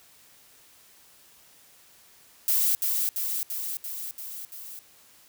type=noise with echo; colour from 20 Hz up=violet; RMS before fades=-23 dBFS; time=2.48-2.75 s; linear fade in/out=0 ms; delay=340 ms; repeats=6; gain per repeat=-3 dB; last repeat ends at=4.79 s; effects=white hiss -56 dBFS RMS until 5.28 s